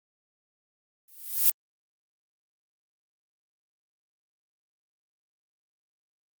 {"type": "noise with exponential growth", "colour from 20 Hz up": "violet", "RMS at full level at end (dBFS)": -17, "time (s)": [1.08, 1.5], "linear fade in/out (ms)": 2, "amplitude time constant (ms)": 91, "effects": ["Opus 32 kbps"]}